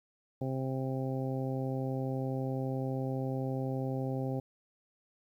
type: harmonic tone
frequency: 131.9 Hz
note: C3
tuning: 14 cents sharp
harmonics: 1 / 2 / 3 / 4 / 5 / 6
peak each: -34 / -37 / -41 / -40 / -47 / -45 dBFS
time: 0.41-4.4 s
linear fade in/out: 5 ms
effects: 11-bit